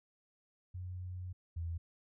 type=tone pair in turn; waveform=sine; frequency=90.9 / 83.85 Hz; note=F#2 / E2; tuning=-30 / +30 cents; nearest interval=minor second; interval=140 cents; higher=first; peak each=-40 / -36 dBFS; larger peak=second; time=0.74-1.33 / 1.56-1.78 s; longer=first; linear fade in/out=10 ms; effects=none